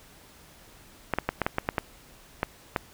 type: clicks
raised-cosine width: 0.5 ms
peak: -9 dBFS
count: 10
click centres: 1.137 / 1.186 / 1.29 / 1.417 / 1.465 / 1.584 / 1.689 / 1.782 / 2.431 / 2.762 s
effects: pink hiss -53 dBFS RMS until 2.93 s